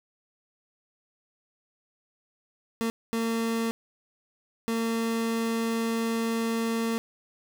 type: tone bursts at uneven times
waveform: 30% pulse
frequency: 227.9 Hz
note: A#3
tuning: 39 cents flat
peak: -23 dBFS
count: 3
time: 2.81-2.9 / 3.13-3.71 / 4.68-6.98 s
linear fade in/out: 0 ms
effects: none